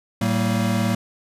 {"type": "tone cluster", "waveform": "square", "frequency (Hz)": [110.7, 191.2, 229.4], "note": ["A2", "G3", "A#3"], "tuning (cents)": [11, -43, -28], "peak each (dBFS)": -24, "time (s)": [0.21, 0.95], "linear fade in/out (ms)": 5, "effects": ["resampled to 32000 Hz"]}